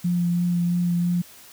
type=tone with vibrato; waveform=sine; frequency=174.61 Hz; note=F3; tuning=in tune; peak=-19 dBFS; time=0.04-1.22 s; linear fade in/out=10 ms; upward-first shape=sine; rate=3 Hz; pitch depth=14 cents each way; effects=white hiss -47 dBFS RMS until 1.52 s